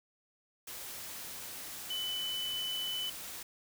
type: tone in noise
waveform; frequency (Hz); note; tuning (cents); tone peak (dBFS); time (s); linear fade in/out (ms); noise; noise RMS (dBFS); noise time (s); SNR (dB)
sine; 3000; F#7; +23; -34; 1.9-3.1; 5; white; -44; 0.67-3.43; +7
effects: none